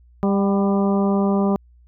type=harmonic tone with a mistuned harmonic; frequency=198.8 Hz; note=G3; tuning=25 cents sharp; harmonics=1 / 2 / 3 / 4 / 5 / 6; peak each=-17 / -23 / -27 / -29 / -31 / -33 dBFS; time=0.23-1.56 s; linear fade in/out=0 ms; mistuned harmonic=4; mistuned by=-38 cents; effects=added 60 Hz sine -48 dBFS peak until 1.87 s

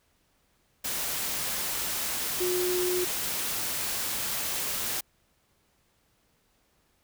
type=tone in noise; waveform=sine; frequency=360.8 Hz; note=F#4; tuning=44 cents flat; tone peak=-26 dBFS; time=2.4-3.05 s; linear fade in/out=10 ms; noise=white; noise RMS=-31 dBFS; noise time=0.84-5.01 s; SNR=+2 dB; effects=pink hiss -69 dBFS RMS until 7.03 s

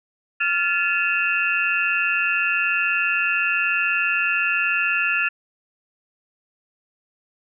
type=tone cluster; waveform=sine; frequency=1388 / 1729 / 2545 / 2729 Hz; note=F6 / A6 / D#7 / F7; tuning=-11 / -31 / +39 / -41 cents; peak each=-24 dBFS; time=0.4-5.29 s; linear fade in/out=10 ms; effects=none

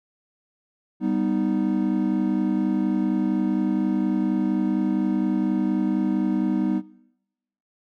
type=chord; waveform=triangle; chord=G augmented; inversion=none; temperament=equal; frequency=196 / 246.9 / 311.1 Hz; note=G3 / B3 / D#4; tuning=0 / 0 / 0 cents; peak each=-23 dBFS; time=1-6.82 s; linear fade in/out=50 ms; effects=noise-tail reverb RT60 0.9 s tail -21 dB re dry

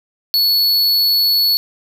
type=tone; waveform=square; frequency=4408 Hz; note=C#8; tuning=11 cents flat; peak=-12 dBFS; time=0.34-1.57 s; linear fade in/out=0 ms; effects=none

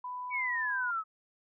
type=tone with pitch glide; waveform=sine; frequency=995 to 1001.3 Hz; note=B5 to B5; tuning=+13 to +24 cents; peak=-36 dBFS; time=0.04-0.91 s; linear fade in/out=5 ms; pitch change=+11 cents; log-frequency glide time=0.3-0.49 s
type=exponential sweep; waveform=sine; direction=down; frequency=2295 to 1265 Hz; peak=-30 dBFS; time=0.3-1.04 s; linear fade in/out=50 ms
effects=none

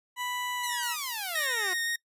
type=tone with pitch glide; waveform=20% pulse; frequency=987.8 to 960.2 Hz; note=B5 to B5; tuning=0 to -49 cents; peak=-26 dBFS; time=0.16-0.97 s; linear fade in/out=50 ms; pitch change=-49 cents; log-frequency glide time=0.56-0.82 s
type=exponential sweep; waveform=10% pulse; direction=down; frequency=2107 to 349.2 Hz; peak=-25 dBFS; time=0.63-1.74 s; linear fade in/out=10 ms
type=noise; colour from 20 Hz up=violet; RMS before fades=-36 dBFS; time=0.82-1.47 s; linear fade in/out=10 ms
type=tone with vibrato; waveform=sawtooth; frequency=1855 Hz; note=A#6; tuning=9 cents flat; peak=-25 dBFS; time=1.35-1.96 s; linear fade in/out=5 ms; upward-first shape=square; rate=5.8 Hz; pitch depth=8 cents each way
effects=noise-tail reverb RT60 0.1 s tail -23 dB re dry + resampled to 32000 Hz

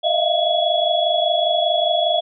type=tone cluster; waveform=sine; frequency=619 / 671 / 696 / 3368 Hz; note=D#5 / E5 / F5 / G#7; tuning=-9 / +31 / -6 / +24 cents; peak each=-21 dBFS; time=0.03-2.21 s; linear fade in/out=20 ms; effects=none

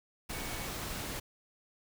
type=tone in noise; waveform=sine; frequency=2232 Hz; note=C#7; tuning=11 cents sharp; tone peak=-48 dBFS; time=0.33-0.68 s; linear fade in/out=10 ms; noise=pink; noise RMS=-39 dBFS; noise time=0.29-1.2 s; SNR=-12 dB; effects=none

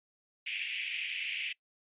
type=band-pass noise; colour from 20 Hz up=white; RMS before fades=-37 dBFS; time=0.46-1.53 s; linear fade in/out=10 ms; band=2200 to 2900 Hz; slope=48 dB/octave; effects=noise-tail reverb RT60 0.1 s tail -22 dB re dry + resampled to 8000 Hz

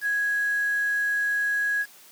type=tone with quantisation; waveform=sine; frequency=1661.2 Hz; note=G#6; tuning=in tune; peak=-22 dBFS; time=0.01-1.86 s; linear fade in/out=50 ms; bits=7; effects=white hiss -51 dBFS RMS until 2.11 s + high-pass 200 Hz 12 dB/octave

